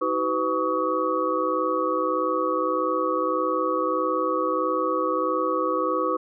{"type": "tone cluster", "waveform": "sine", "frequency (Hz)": [318.4, 380, 503, 1126, 1264], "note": ["D#4", "F#4", "B4", "C#6", "D#6"], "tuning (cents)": [40, 46, 32, 27, 27], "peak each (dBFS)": [-29, -30, -26, -26, -30], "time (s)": [0.01, 6.17], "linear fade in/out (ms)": 10, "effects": []}